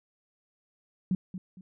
sine tone with echo, 185 Hz, F#3, in tune, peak -23 dBFS, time 1.11-1.15 s, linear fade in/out 2 ms, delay 230 ms, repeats 2, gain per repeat -11 dB, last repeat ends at 1.61 s, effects none

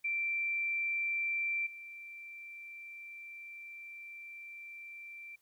sine tone with level steps, 2349 Hz, D7, in tune, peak -31 / -45 dBFS, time 0.04-5.36 s, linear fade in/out 10 ms, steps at 1.66 s, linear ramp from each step 10 ms, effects white hiss -74 dBFS RMS until 5.41 s

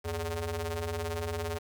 sawtooth ring-modulated tone, 164.81 Hz, E3, in tune, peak -25 dBFS, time 0.04-1.59 s, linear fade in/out 20 ms, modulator 256 Hz, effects 9-bit

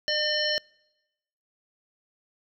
harmonic tone, 603 Hz, D5, 46 cents sharp, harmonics 1 / 3 / 5 / 7 / 9, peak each -30 / -30 / -30 / -30 / -30 dBFS, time 0.08-0.58 s, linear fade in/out 0 ms, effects noise-tail reverb RT60 1.0 s tail -26 dB re dry

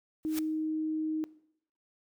white noise with exponential growth, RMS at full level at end -35 dBFS, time 0.23-0.39 s, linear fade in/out 2 ms, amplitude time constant 34 ms
sine tone, 312.9 Hz, D#4, 10 cents sharp, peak -29 dBFS, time 0.25-1.24 s, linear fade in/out 0 ms
effects noise-tail reverb RT60 0.7 s tail -20 dB re dry

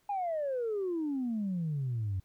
sine exponential sweep, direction down, 830.6 to 91 Hz, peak -29 dBFS, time 0.09-2.2 s, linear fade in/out 5 ms, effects tanh soft clip ceiling -27 dBFS + pink hiss -71 dBFS RMS until 2.24 s

